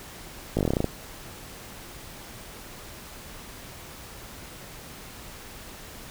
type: slowing click train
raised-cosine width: 2 ms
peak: -10 dBFS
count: 11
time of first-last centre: 0.57-0.843 s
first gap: 18 ms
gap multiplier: 1.09
effects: pink hiss -43 dBFS RMS until 6.1 s